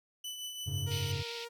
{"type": "tone with tremolo", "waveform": "sawtooth", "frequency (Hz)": 2988, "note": "F#7", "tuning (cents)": 16, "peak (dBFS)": -34, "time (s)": [0.24, 1.12], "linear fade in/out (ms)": 5, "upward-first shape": "triangle", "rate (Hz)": 5.9, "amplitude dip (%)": 50}
{"type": "chord", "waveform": "triangle", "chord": "F# suspended second", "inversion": "none", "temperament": "equal with one note detuned", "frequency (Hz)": [92.5, 103.11, 138.59], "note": ["F#2", "G#2", "C#3"], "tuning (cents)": [0, -12, 0], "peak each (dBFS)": -35, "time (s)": [0.66, 1.23], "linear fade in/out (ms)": 20}
{"type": "tone with vibrato", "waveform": "sawtooth", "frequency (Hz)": 467.6, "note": "A#4", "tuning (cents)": 5, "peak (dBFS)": -38, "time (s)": [0.86, 1.49], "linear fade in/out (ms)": 20, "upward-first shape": "square", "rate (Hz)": 8.8, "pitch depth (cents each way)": 8}
{"type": "band-pass noise", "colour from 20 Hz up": "pink", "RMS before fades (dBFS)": -43, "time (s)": [0.9, 1.46], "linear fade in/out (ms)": 20, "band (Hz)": [2300, 5300], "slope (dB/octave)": 48}
{"effects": []}